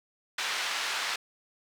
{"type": "band-pass noise", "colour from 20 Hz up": "pink", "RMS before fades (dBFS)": -32, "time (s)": [0.38, 1.16], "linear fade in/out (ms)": 5, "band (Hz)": [1300, 4900], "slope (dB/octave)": 12, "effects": []}